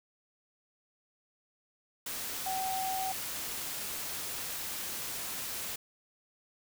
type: tone in noise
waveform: sine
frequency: 760 Hz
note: F#5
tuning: 46 cents sharp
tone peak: -32 dBFS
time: 2.46-3.12 s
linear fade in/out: 5 ms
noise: white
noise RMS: -38 dBFS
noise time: 2.06-5.76 s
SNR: +3 dB
effects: none